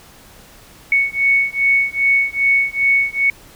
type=beating tone pair; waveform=sine; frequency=2217 / 2219.5 Hz; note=C#7 / C#7; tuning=0 / +2 cents; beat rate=2.5 Hz; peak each=-16 dBFS; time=0.92-3.3 s; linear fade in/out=2 ms; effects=pink hiss -44 dBFS RMS until 3.55 s